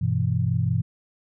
sine chord, E minor, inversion first, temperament equal, 98 / 123.47 / 164.81 Hz, G2 / B2 / E3, 0 / 0 / 0 cents, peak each -25 / -23 / -26 dBFS, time 0.01-0.82 s, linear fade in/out 10 ms, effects none

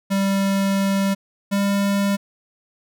square tone pair in turn, 196 / 199.54 Hz, G3 / G3, 0 / +31 cents, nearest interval unison, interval 31 cents, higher second, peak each -18 dBFS, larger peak neither, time 0.1-1.15 / 1.51-2.17 s, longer first, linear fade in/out 20 ms, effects none

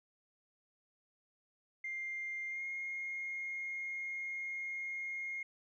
sine tone with pitch glide, 2100 to 2140 Hz, C7 to C7, +6 to +38 cents, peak -37 dBFS, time 1.84-5.43 s, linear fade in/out 5 ms, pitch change +32 cents, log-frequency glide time 2.48-2.63 s, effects tanh soft clip ceiling -33 dBFS

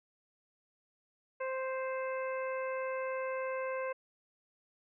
harmonic tone, 523.3 Hz, C5, in tune, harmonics 1 / 2 / 3 / 4 / 5, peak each -35 / -41 / -45 / -47 / -49 dBFS, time 1.4-3.93 s, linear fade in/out 10 ms, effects none

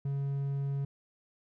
triangle tone, 139.1 Hz, C#3, 6 cents sharp, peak -28 dBFS, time 0.05-0.85 s, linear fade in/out 5 ms, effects none

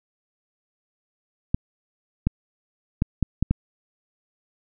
clicks, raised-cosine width 5 ms, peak -7 dBFS, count 6, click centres 1.545 / 2.27 / 3.021 / 3.227 / 3.426 / 3.51 s, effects none

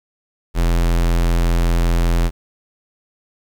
square tone, 42.55 Hz, F1, 44 cents flat, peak -14 dBFS, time 0.54-2.31 s, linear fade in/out 50 ms, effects 8-bit

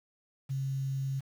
sine tone with quantisation, 135.1 Hz, C#3, 44 cents flat, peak -30 dBFS, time 0.49-1.21 s, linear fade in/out 20 ms, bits 9, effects none

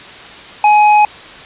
sine tone with hard clipping, 840 Hz, G#5, 19 cents sharp, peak -7 dBFS, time 0.64-1.05 s, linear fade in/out 2 ms, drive 8 dB, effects white hiss -33 dBFS RMS until 1.45 s + resampled to 8000 Hz

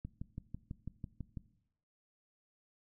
click train, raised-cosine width 5 ms, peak -29 dBFS, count 9, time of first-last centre 0.05-1.372 s, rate 6.05 Hz, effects noise-tail reverb RT60 0.8 s tail -18 dB re dry

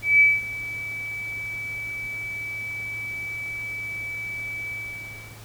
sine tone with ADSR envelope, 2298 Hz, D7, 38 cents flat, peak -11 dBFS, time 0.02-5.4 s, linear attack 180 ms, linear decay 210 ms, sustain -18 dB, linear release 690 ms, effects added 110 Hz sine -44 dBFS peak until 5.44 s + pink hiss -46 dBFS RMS until 5.44 s

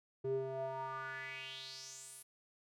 square tone with band-pass filter sweep, 132.7 Hz, C3, 25 cents sharp, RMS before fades -43 dBFS, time 0.24-2.23 s, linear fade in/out 10 ms, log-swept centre 340 to 11000 Hz, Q 5, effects none

